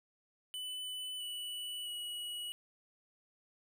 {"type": "tone with pitch steps", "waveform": "square", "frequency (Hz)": [2999, 2959, 2920], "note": ["F#7", "F#7", "F#7"], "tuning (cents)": [23, -1, -24], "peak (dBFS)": -40, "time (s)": [0.54, 2.52], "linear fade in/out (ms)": 0, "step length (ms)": 660, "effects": []}